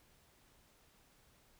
silence, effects pink hiss -68 dBFS RMS until 1.59 s

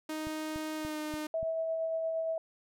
sawtooth tone with pitch glide, 311.1 to 305.4 Hz, D#4 to D#4, 0 to -32 cents, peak -31 dBFS, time 0.09-1.27 s, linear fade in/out 5 ms, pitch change -32 cents, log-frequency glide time 0.76-0.98 s
click train, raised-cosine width 5 ms, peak -32 dBFS, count 5, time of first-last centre 0.27-1.429 s, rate 3.45 Hz
sine tone with tremolo, 650 Hz, E5, 24 cents flat, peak -29 dBFS, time 1.34-2.38 s, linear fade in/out 2 ms, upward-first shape sine, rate 8.6 Hz, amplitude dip 25%
effects none

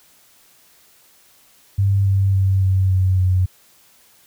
sine tone with pitch steps, 98.8 / 97.44 / 96.1 / 94.78 / 93.47 / 92.18 Hz, G2 / G2 / G2 / F#2 / F#2 / F#2, +14 / -10 / -34 / +42 / +18 / -6 cents, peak -13 dBFS, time 1.78-3.46 s, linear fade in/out 10 ms, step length 280 ms, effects white hiss -53 dBFS RMS until 4.26 s

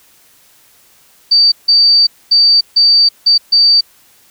sine tone bursts at uneven times, 4622 Hz, D8, 28 cents flat, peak -5 dBFS, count 6, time 1.31-1.52 / 1.68-2.07 / 2.31-2.61 / 2.76-3.09 / 3.26-3.38 / 3.52-3.81 s, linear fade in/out 10 ms, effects white hiss -48 dBFS RMS until 4.3 s

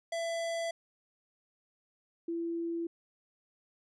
square / sine tone pair in turn, 668 / 336.1 Hz, E5 / E4, +23 / +34 cents, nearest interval octave, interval 1189 cents, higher first, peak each -33 / -32 dBFS, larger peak second, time 0.12-0.71 / 2.28-2.87 s, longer neither, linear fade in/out 5 ms, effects resampled to 22050 Hz

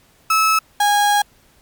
35% pulse tone pair in turn, 1300 / 822.3 Hz, E6 / G#5, -24 / -17 cents, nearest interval minor sixth, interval 793 cents, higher first, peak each -11 dBFS, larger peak neither, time 0.3-0.59 / 0.8-1.22 s, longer second, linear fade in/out 5 ms, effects pink hiss -54 dBFS RMS until 1.61 s + MP3 96 kbps

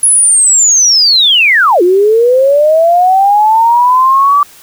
sine linear two-way sweep, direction down then up, 10548 to 344.4 to 1165 Hz, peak -4 dBFS, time 0.03-4.43 s, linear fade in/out 2 ms, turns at 1.82 s, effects white hiss -38 dBFS RMS until 4.62 s

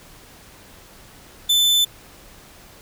40% pulse tone, 3520 Hz, A7, in tune, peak -13 dBFS, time 1.49-1.85 s, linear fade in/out 10 ms, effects pink hiss -46 dBFS RMS until 2.81 s

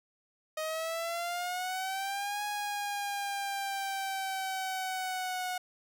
sawtooth exponential two-way sweep, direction up then down, 622.3 to 830.6 to 730 Hz, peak -29 dBFS, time 0.57-5.58 s, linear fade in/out 5 ms, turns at 2.43 s, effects none

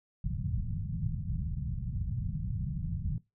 white low-pass noise, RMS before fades -34 dBFS, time 0.24-3.18 s, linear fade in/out 2 ms, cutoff 170 Hz, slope 48 dB/octave, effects noise-tail reverb RT60 0.2 s tail -18 dB re dry

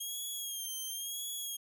10% pulse tone with vibrato, 3243 Hz, G#7, 42 cents flat, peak -30 dBFS, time 0-1.57 s, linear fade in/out 10 ms, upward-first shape sine, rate 0.96 Hz, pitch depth 64 cents each way, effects none

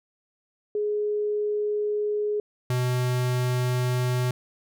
sine / square tone pair in turn, 418.4 / 125.11 Hz, G#4 / B2, +13 / +23 cents, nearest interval octave + major sixth, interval 2090 cents, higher first, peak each -23 dBFS, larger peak neither, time 0.75-2.4 / 2.7-4.31 s, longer first, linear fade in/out 2 ms, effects none

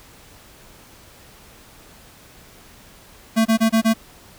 square tone bursts, 223.6 Hz, A3, 28 cents sharp, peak -14 dBFS, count 5, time 3.36-3.939 s, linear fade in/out 20 ms, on 95 ms, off 26 ms, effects pink hiss -47 dBFS RMS until 4.38 s

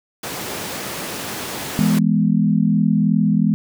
pink high-pass noise, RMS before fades -28 dBFS, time 0.23-1.99 s, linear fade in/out 5 ms, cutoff 160 Hz, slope 12 dB/octave
sine chord, E major, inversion none, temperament equal, 164.81 / 207.7 / 246.9 Hz, E3 / G#3 / B3, 0 / 0 / 0 cents, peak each -18 / -16 / -20 dBFS, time 1.79-3.54 s, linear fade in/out 0 ms
effects none

